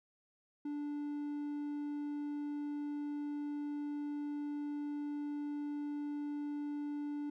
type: tone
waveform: triangle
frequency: 292.2 Hz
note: D4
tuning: 9 cents flat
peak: -35 dBFS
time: 0.65-7.3 s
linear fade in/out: 5 ms
effects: none